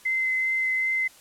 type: tone with vibrato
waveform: sine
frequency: 2060 Hz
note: C7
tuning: 28 cents flat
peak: -22 dBFS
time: 0.05-1.08 s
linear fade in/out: 10 ms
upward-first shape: sine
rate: 2.6 Hz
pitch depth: 9 cents each way
effects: white hiss -52 dBFS RMS until 1.2 s + low-pass 12000 Hz 12 dB/octave